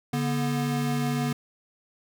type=tone pair together; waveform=square; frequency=144.1 / 242.3 Hz; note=D3 / B3; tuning=-33 / -33 cents; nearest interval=major sixth; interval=900 cents; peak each=-28 dBFS; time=0.13-1.33 s; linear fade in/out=5 ms; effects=none